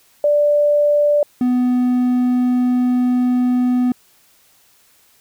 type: tone pair in turn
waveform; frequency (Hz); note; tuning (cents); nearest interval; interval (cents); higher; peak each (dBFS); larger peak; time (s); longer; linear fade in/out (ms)
sine / triangle; 587.3 / 248.8; D5 / B3; 0 / +13; octave + minor third; 1487; first; -11; neither; 0.24-1.23 / 1.41-3.92; second; 2
effects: white hiss -54 dBFS RMS until 5.2 s